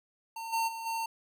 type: tone with level steps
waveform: square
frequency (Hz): 908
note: A#5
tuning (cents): -46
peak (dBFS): -38 / -28 / -38 / -32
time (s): 0.36-1.06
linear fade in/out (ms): 5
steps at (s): 0.52 / 0.67 / 0.85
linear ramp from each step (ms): 20
effects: none